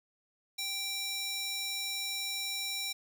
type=tone with high-pass filter; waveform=square; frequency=784 Hz; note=G5; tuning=in tune; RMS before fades=-36 dBFS; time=0.58-2.93 s; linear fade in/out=10 ms; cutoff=3500 Hz; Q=1.4; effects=none